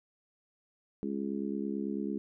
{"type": "harmonic tone", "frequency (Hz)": 69.1, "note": "C#2", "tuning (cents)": -5, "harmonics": [3, 4, 5, 6], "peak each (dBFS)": [-35, -37, -39, -41], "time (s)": [1.03, 2.18], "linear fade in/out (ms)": 0, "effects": []}